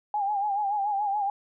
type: tone with vibrato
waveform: sine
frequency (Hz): 815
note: G#5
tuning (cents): -33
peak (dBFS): -24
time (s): 0.14-1.3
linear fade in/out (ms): 2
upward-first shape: sine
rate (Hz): 7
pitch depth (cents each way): 71
effects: none